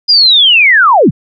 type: linear sweep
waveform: sine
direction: down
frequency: 4978 to 87.3 Hz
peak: -3 dBFS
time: 0.08-1.11 s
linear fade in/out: 20 ms
effects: none